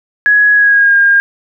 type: tone with pitch glide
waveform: sine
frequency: 1675 to 1614.2 Hz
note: G#6 to G#6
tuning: +14 to -50 cents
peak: -5 dBFS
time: 0.26-1.2 s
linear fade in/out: 0 ms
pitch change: -64 cents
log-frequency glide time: 0.53-0.96 s
effects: none